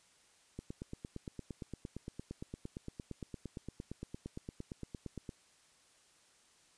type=click train; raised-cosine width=3 ms; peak=-29 dBFS; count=42; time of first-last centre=0.59-5.292 s; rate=8.72 Hz; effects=white hiss -67 dBFS RMS until 6.77 s + resampled to 22050 Hz